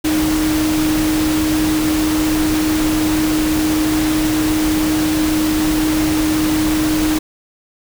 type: tone in noise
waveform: sine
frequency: 310 Hz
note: D#4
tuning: 6 cents flat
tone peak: -14 dBFS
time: 0.04-7.19 s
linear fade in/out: 10 ms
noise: pink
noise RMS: -22 dBFS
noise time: 0.04-7.19 s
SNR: +5 dB
effects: none